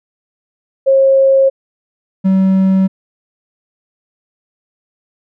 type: tone pair in turn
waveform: sine / triangle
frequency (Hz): 539 / 190.57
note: C#5 / G3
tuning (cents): -49 / -49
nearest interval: octave + tritone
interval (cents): 1800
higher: first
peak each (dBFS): -6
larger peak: neither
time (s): 0.86-1.5 / 2.24-2.88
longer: neither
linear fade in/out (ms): 20
effects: none